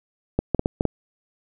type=clicks; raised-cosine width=2 ms; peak=-6 dBFS; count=6; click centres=0.39 / 0.547 / 0.594 / 0.659 / 0.809 / 0.853 s; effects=none